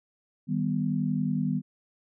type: chord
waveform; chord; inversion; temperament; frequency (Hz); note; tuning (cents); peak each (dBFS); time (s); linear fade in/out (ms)
sine; Eb augmented; none; equal; 155.56 / 196 / 246.9; Eb3 / G3 / B3; 0 / 0 / 0; -29; 0.47-1.62; 50
effects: none